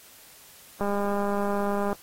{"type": "click train", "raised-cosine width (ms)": 1, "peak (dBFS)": -15, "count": 227, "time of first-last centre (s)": [0.81, 1.929], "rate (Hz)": 202, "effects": ["white hiss -51 dBFS RMS until 2.02 s", "AAC 48 kbps"]}